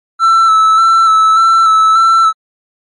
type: tone with vibrato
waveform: triangle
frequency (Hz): 1323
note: E6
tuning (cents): +6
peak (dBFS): -3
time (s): 0.19-2.33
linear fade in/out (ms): 50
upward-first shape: square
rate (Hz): 1.7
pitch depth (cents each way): 21
effects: MP3 48 kbps